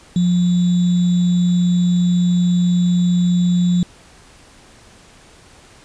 sine tone with sample-and-hold, 177.3 Hz, F3, 26 cents sharp, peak -12 dBFS, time 0.16-3.83 s, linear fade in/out 2 ms, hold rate 3675 Hz, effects pink hiss -46 dBFS RMS until 5.84 s + resampled to 22050 Hz

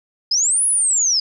sine linear two-way sweep, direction up then down, 4883 to 10548 to 4883 Hz, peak -14 dBFS, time 0.31-1.2 s, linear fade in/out 5 ms, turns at 0.66 s, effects none

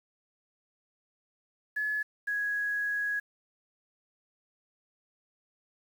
sine tone pair in turn, 1706 / 1665.1 Hz, G#6 / G#6, +46 / +4 cents, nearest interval unison, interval 42 cents, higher first, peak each -28 dBFS, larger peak neither, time 1.76-2.03 / 2.27-3.2 s, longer second, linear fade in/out 10 ms, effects 9-bit

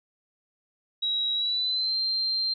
sine tone with pitch glide, 3857 to 4158 Hz, B7 to C8, -42 to -12 cents, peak -24 dBFS, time 1.02-2.54 s, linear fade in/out 10 ms, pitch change +130 cents, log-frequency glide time 1.34-1.97 s, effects none

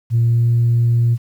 sine tone with pitch glide, 116.54 to 117.89 Hz, A#2 to A#2, 0 to +20 cents, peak -10 dBFS, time 0.1-1.18 s, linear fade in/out 50 ms, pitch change +20 cents, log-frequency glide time 0.2-0.5 s, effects tanh soft clip ceiling -8 dBFS + 8-bit

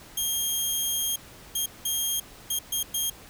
10% pulse tone bursts at uneven times, 3226 Hz, G7, 49 cents sharp, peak -17 dBFS, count 6, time 0.17-1.16 / 1.55-1.66 / 1.85-2.2 / 2.5-2.59 / 2.72-2.83 / 2.94-3.1 s, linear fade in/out 5 ms, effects pink hiss -48 dBFS RMS until 3.29 s

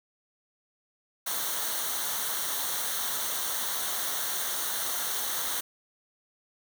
white noise with comb filter, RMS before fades -31 dBFS, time 1.26-5.61 s, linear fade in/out 10 ms, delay 0.4 ms, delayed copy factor -0.7, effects none

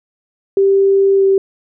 sine tone with pitch glide, 392 to 388.4 Hz, G4 to G4, 0 to -16 cents, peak -8 dBFS, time 0.57-1.38 s, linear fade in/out 2 ms, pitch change -16 cents, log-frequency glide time 1.16-1.24 s, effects none

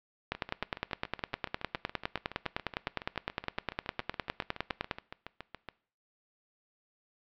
two click trains, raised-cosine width 0.3 ms, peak -14 / -24 dBFS, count 46 / 39, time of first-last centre 0.32-4.912 / 0.35-5.687 s, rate 9.8 / 7.12 Hz, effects noise-tail reverb RT60 0.5 s tail -21 dB re dry + low-pass 4000 Hz 12 dB/octave

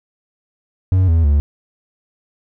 triangle tone with pitch steps, 93.3 / 82.17 / 72.36 Hz, F#2 / E2 / D2, +15 / -5 / -25 cents, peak -8 dBFS, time 0.92-1.4 s, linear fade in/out 0 ms, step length 160 ms, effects none

